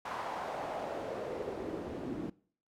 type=noise with band-pass filter sweep; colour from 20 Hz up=pink; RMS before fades=-39 dBFS; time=0.05-2.3 s; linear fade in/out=5 ms; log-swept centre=1000 to 270 Hz; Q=2.2; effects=noise-tail reverb RT60 0.5 s tail -22 dB re dry